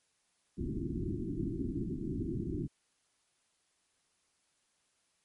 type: low-pass noise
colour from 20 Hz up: white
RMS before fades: -36 dBFS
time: 0.57-2.68 s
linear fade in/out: 20 ms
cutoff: 370 Hz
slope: 96 dB/octave
effects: white hiss -75 dBFS RMS until 5.24 s + MP3 48 kbps